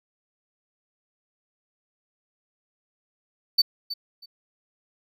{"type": "tone with echo", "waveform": "triangle", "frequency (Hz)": 4546, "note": "C#8", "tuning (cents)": 43, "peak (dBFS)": -13, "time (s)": [3.58, 3.62], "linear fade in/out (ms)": 10, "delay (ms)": 320, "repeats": 2, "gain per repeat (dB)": -14, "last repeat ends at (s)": 4.26, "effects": []}